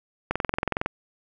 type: click train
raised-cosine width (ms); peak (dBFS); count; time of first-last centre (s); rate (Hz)
0.5; -9; 13; 0.31-0.86; 21.8
effects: none